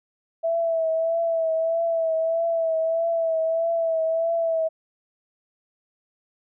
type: tone with vibrato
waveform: sine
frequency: 657 Hz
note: E5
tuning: 6 cents flat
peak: -20 dBFS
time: 0.43-4.69 s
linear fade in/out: 20 ms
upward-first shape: triangle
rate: 1.6 Hz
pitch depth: 40 cents each way
effects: none